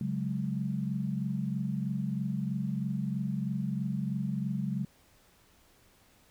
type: chord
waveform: sine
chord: C# suspended fourth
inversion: none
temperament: just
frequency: 138.59 / 184.79 / 207.9 Hz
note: C#3 / F#3 / G#3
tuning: 0 / -2 / +2 cents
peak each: -34 dBFS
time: 0.01-4.85 s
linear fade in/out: 2 ms
effects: pink hiss -63 dBFS RMS until 6.3 s